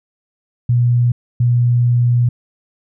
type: tone bursts at uneven times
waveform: sine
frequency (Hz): 121.1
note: B2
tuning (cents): -34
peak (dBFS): -10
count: 2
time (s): 0.69-1.12 / 1.4-2.29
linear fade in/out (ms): 5
effects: none